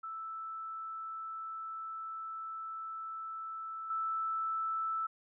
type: tone with level steps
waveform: sine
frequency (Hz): 1318.5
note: E6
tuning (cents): 0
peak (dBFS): -39 / -32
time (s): 0.03-5.07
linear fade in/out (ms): 10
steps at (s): 3.9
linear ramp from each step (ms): 5
effects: none